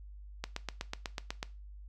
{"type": "click train", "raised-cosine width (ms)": 0.2, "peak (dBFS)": -18, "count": 9, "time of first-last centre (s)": [0.44, 1.429], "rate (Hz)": 8.09, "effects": ["noise-tail reverb RT60 0.3 s tail -18 dB re dry", "added 50 Hz sine -46 dBFS peak until 1.88 s"]}